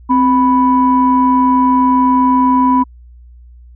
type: tone pair together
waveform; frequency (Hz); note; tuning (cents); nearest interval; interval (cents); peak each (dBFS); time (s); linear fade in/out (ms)
sine; 260.5 / 987.8; C4 / B5; -7 / 0; octave + major seventh; 2307; -10; 0.09-2.84; 20
effects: tanh soft clip ceiling 0 dBFS + added 60 Hz sine -36 dBFS peak until 3.75 s